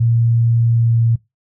sine tone with pitch glide, 116.4 to 115.53 Hz, A#2 to A#2, -2 to -15 cents, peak -11 dBFS, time 0-1.16 s, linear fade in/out 10 ms, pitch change -13 cents, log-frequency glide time 0.71-1.02 s, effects noise-tail reverb RT60 0.2 s tail -21 dB re dry

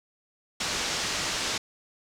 white low-pass noise, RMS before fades -30 dBFS, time 0.6-1.58 s, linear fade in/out 5 ms, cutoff 6600 Hz, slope 24 dB/octave, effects none

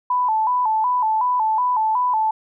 sine tone with vibrato, 932.3 Hz, A#5, in tune, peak -16 dBFS, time 0.1-2.31 s, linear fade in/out 5 ms, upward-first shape square, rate 2.7 Hz, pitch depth 110 cents each way, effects none

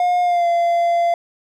triangle tone with pitch glide, 714 to 686.9 Hz, F5 to F5, +38 to -29 cents, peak -12 dBFS, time 0-1.14 s, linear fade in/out 2 ms, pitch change -67 cents, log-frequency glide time 0.22-0.47 s, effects none

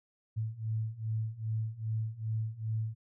sine beating tone pair, 109.1 / 111.6 Hz, A2 / A2, -14 / +25 cents, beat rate 2.5 Hz, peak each -36 / -34 dBFS, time 0.36-2.95 s, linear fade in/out 20 ms, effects none

